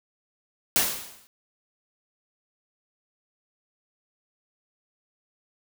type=noise with exponential decay; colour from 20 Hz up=white; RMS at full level=-19 dBFS; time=0.76-1.27 s; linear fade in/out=0 ms; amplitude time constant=110 ms; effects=none